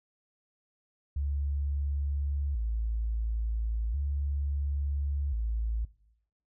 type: tone with vibrato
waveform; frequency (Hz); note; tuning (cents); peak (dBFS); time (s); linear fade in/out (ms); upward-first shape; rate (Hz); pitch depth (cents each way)
sine; 62.8; B1; +30; -28; 1.16-5.85; 5; square; 0.36; 210
effects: noise-tail reverb RT60 0.8 s tail -20 dB re dry